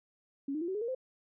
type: tone with pitch steps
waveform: sine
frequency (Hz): 277.2 / 307.6 / 341.3 / 378.7 / 420.2 / 466.2 / 517.3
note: C#4 / D#4 / F4 / F#4 / G#4 / A#4 / C5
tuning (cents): 0 / -20 / -40 / +40 / +20 / 0 / -20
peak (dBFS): -32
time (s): 0.48-0.949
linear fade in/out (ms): 5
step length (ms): 67
effects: none